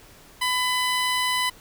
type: tone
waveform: 15% pulse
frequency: 1002 Hz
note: B5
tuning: 25 cents sharp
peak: -15 dBFS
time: 0.41-1.5 s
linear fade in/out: 10 ms
effects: pink hiss -50 dBFS RMS until 1.6 s